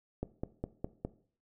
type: click train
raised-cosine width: 2 ms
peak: -21 dBFS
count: 5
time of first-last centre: 0.23-1.05 s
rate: 4.88 Hz
effects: noise-tail reverb RT60 0.5 s tail -17 dB re dry